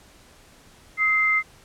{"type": "tone pair together", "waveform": "sine", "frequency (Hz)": [1273, 2085], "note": ["D#6", "C7"], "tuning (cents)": [39, -7], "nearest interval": "major sixth", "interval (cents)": 854, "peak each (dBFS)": [-26, -18], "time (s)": [0.97, 1.43], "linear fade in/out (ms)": 50, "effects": ["pink hiss -52 dBFS RMS until 1.64 s", "low-pass 11000 Hz 12 dB/octave"]}